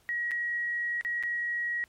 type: tone with dropouts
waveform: sine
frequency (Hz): 1904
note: A#6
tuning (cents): +36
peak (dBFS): -28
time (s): 0.09-1.84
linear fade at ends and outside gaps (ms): 0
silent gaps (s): 0.31-0.316 / 1.011-1.049 / 1.227-1.235
effects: pink hiss -65 dBFS RMS until 1.88 s + MP3 64 kbps